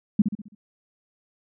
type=tone with echo; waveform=sine; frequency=207.7 Hz; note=G#3; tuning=in tune; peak=-12 dBFS; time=0.19-0.22 s; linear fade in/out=5 ms; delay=66 ms; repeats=5; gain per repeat=-7 dB; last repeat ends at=0.55 s; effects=none